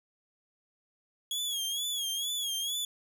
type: tone with vibrato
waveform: sawtooth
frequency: 3322 Hz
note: G#7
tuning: in tune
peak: -28 dBFS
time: 1.31-2.85 s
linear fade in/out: 2 ms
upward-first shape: sine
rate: 2.2 Hz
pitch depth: 85 cents each way
effects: none